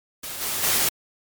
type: noise with level steps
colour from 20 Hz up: white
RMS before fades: -33 / -27 / -21 dBFS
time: 0.23-0.89 s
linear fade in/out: 5 ms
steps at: 0.4 / 0.62 s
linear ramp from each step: 20 ms
effects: MP3 96 kbps